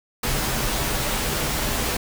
pink noise with comb filter, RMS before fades -24 dBFS, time 0.23-1.97 s, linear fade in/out 5 ms, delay 11 ms, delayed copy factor -0.5, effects none

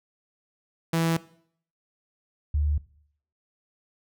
sawtooth / sine tone pair in turn, 164.81 / 74.03 Hz, E3 / D2, 0 / +14 cents, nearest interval octave + major second, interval 1386 cents, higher first, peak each -18 / -21 dBFS, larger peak first, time 0.93-1.17 / 2.54-2.78 s, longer neither, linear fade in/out 5 ms, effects noise-tail reverb RT60 0.6 s tail -19 dB re dry

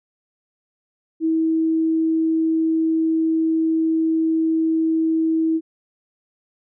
sine tone, 322.4 Hz, E4, 38 cents flat, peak -16 dBFS, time 1.2-5.61 s, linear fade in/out 50 ms, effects none

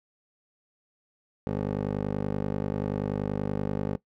15% pulse tone with band-pass filter, 50.4 Hz, G1, 49 cents sharp, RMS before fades -30 dBFS, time 1.47-3.97 s, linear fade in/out 0 ms, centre 350 Hz, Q 1.3, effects noise-tail reverb RT60 0.1 s tail -19 dB re dry

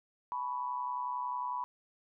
sine tone with amplitude modulation, 987.8 Hz, B5, in tune, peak -30 dBFS, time 0.32-1.64 s, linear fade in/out 0 ms, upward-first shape sine, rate 131 Hz, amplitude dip 70%, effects none

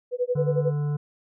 sine tone with tremolo, 493.9 Hz, B4, in tune, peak -19 dBFS, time 0.11-0.73 s, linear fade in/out 50 ms, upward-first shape sine, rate 11 Hz, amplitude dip 100%
harmonic tone, 146.83 Hz, D3, in tune, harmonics 1 / 3 / 5 / 7 / 9 / 10, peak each -23 / -38 / -47 / -48 / -53 / -54 dBFS, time 0.35-0.97 s, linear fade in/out 10 ms
effects none

